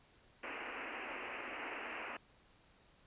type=band-pass noise; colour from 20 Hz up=white; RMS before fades=-45 dBFS; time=0.43-2.17 s; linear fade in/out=5 ms; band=230 to 2800 Hz; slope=96 dB/octave; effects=pink hiss -67 dBFS RMS until 3.06 s + resampled to 8000 Hz